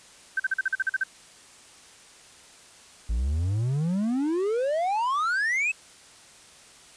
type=tone bursts; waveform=sine; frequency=1548 Hz; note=G6; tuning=22 cents flat; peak=-21 dBFS; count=10; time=0.37-1.037 s; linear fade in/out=5 ms; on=28 ms; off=43 ms
type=exponential sweep; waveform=triangle; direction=up; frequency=52.9 to 2637 Hz; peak=-21 dBFS; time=3.09-5.72 s; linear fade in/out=10 ms
effects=white hiss -51 dBFS RMS until 6.96 s + resampled to 22050 Hz